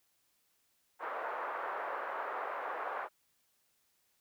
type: band-pass noise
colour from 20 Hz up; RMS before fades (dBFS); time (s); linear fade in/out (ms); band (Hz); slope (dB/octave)
white; -39; 0.99-3.09; 50; 480 to 1400; 24
effects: white hiss -75 dBFS RMS until 4.2 s